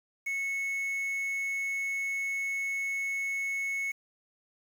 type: tone with quantisation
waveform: triangle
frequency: 2200 Hz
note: C#7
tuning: 14 cents flat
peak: -28 dBFS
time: 0.26-3.92 s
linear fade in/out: 10 ms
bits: 8
effects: none